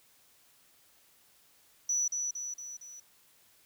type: tone with echo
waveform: sine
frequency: 5920 Hz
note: F#8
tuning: in tune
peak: -25 dBFS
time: 1.89-2.08 s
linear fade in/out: 5 ms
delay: 230 ms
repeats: 4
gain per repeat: -5 dB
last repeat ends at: 3 s
effects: tanh soft clip ceiling -25 dBFS + white hiss -64 dBFS RMS until 3.65 s